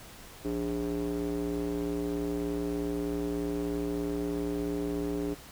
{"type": "tone with band-pass filter", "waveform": "square", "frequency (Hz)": 58.4, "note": "A#1", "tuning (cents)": 4, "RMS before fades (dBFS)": -32, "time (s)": [0.44, 5.35], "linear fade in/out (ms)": 20, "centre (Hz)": 350, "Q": 4.7, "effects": ["pink hiss -49 dBFS RMS until 5.51 s"]}